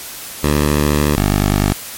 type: tone pair in turn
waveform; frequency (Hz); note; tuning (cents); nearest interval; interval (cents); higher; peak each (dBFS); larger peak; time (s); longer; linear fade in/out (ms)
10% pulse; 73.7 / 50.05; D2 / G1; +7 / +37; perfect fifth; 670; first; -4; neither; 0.43-1.16 / 1.16-1.73; first; 10
effects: white hiss -30 dBFS RMS until 1.97 s + MP3 64 kbps